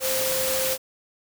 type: tone in noise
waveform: sine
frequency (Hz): 523.3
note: C5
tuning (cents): 0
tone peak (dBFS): -26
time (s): 0-0.78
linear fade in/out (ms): 50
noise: white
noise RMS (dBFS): -26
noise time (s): 0-0.78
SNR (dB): -3
effects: none